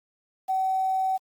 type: tone with quantisation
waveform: sine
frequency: 760 Hz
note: F#5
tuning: 46 cents sharp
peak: -22 dBFS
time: 0.48-1.18 s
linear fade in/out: 20 ms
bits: 8
effects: Opus 48 kbps